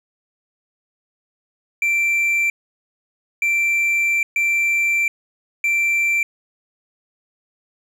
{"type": "tone bursts at uneven times", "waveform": "triangle", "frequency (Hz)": 2349, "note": "D7", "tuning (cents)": 0, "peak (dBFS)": -14, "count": 4, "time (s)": [[1.82, 2.5], [3.42, 4.23], [4.36, 5.08], [5.64, 6.23]], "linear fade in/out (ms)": 2, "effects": []}